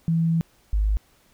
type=tone pair in turn; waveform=sine; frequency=164.81 / 51.91 Hz; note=E3 / G#1; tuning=0 / 0 cents; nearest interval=octave + minor sixth; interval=2000 cents; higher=first; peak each=-18 dBFS; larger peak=neither; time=0.08-0.41 / 0.73-0.97 s; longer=first; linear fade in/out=0 ms; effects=pink hiss -60 dBFS RMS until 1.33 s